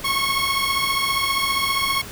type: beating tone pair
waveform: 15% pulse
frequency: 1088 / 1103 Hz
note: C#6 / C#6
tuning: -33 / -9 cents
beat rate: 15 Hz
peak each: -16 dBFS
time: 0.04-2.02 s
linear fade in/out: 10 ms
effects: pink hiss -36 dBFS RMS until 2.11 s